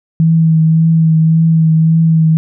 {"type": "tone with vibrato", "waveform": "sine", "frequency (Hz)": 161.4, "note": "E3", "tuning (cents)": -36, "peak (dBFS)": -6, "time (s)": [0.2, 2.37], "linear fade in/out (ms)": 0, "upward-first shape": "triangle", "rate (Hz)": 1.8, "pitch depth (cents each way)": 25, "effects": []}